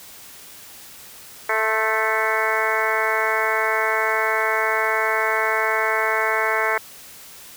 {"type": "harmonic tone with a mistuned harmonic", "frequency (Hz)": 220, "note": "A3", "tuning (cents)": 0, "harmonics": [2, 3, 4, 5, 6, 7, 8, 9, 10], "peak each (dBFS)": [-27, -27, -27, -27, -27, -27, -27, -27, -27], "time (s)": [1.49, 6.78], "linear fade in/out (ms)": 5, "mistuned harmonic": 5, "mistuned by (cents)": -34, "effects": ["white hiss -42 dBFS RMS until 7.56 s"]}